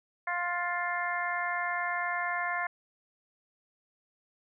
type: harmonic tone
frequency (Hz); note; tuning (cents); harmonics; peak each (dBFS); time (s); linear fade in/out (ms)
351.2; F4; +10; 2 / 3 / 4 / 5 / 6; -35 / -35 / -38 / -34 / -37; 0.27-2.67; 5
effects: none